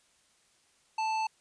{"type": "tone with hard clipping", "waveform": "sine", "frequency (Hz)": 880, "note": "A5", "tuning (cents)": 0, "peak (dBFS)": -30, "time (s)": [0.98, 1.27], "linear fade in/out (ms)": 5, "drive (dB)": 12, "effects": ["white hiss -67 dBFS RMS until 1.4 s", "resampled to 22050 Hz"]}